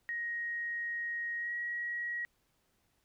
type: tone with pitch glide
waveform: sine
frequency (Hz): 1879 to 1905.2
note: A#6 to A#6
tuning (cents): +13 to +37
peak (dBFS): -34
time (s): 0.09-2.25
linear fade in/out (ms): 0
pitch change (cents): +24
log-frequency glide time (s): 1.37-1.53
effects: pink hiss -75 dBFS RMS until 3.04 s